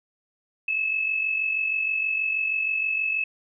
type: tone with amplitude modulation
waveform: sine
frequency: 2600 Hz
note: E7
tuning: 24 cents flat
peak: -20 dBFS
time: 0.68-3.24 s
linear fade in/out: 5 ms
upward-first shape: sine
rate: 46.3 Hz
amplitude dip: 55%
effects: none